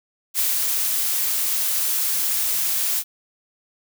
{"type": "noise with ADSR envelope", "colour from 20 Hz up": "blue", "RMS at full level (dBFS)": -20, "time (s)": [0.34, 3.04], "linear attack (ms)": 48, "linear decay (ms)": 170, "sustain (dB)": -2, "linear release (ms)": 59, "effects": []}